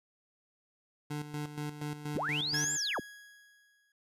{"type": "tone with tremolo", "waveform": "25% pulse", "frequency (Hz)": 148.6, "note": "D3", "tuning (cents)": 21, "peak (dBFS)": -31, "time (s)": [1.1, 2.77], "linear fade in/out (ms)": 10, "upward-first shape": "square", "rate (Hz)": 4.2, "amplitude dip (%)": 65}
{"type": "linear two-way sweep", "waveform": "sine", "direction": "up then down", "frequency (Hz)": [69.2, 7530, 73.8], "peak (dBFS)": -31, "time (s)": [2.15, 3], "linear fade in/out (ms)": 5, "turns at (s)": 2.74}
{"type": "tone with exponential decay", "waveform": "40% pulse", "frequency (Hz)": 1661.2, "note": "G#6", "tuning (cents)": 0, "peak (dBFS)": -31, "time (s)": [2.54, 3.92], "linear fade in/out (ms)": 2, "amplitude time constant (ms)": 300}
{"effects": ["resampled to 32000 Hz"]}